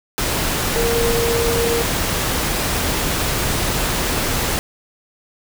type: tone in noise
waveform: sine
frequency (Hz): 466.2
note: A#4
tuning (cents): 0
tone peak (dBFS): -18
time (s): 0.76-1.82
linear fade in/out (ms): 0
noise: pink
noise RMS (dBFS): -20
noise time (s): 0.18-4.59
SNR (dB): -1
effects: none